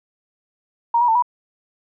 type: tone with pitch steps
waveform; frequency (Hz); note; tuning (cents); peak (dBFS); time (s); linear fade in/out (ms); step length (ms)
sine; 936 / 967 / 895 / 973; A#5 / B5 / A5 / B5; +7 / -37 / +29 / -26; -13; 0.94-1.224; 5; 71
effects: none